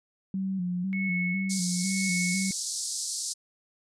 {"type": "tone with vibrato", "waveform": "sine", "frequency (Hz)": 185, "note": "F#3", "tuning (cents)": 0, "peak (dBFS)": -27, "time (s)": [0.34, 2.51], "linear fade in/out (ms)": 2, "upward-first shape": "square", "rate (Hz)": 2, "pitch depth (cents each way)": 60}
{"type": "tone with tremolo", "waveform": "sine", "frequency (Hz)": 2200, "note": "C#7", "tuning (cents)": -14, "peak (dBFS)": -28, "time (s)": [0.93, 2.52], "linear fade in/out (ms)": 0, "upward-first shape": "sine", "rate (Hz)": 1, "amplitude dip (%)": 95}
{"type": "band-pass noise", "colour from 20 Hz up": "white", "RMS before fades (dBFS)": -33, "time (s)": [1.49, 3.34], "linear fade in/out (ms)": 20, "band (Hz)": [4300, 9200], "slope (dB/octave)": 48}
{"effects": []}